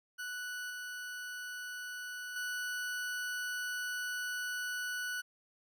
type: tone with level steps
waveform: 40% pulse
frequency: 1480 Hz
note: F#6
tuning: in tune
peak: -38 / -40 / -35 dBFS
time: 0.18-5.22 s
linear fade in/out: 20 ms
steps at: 0.7 / 2.36 s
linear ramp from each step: 2 ms
effects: none